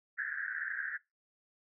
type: band-pass noise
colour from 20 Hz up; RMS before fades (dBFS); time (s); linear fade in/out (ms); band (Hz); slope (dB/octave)
white; -38; 0.17-0.98; 20; 1500 to 1800; 96
effects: noise-tail reverb RT60 0.2 s tail -21 dB re dry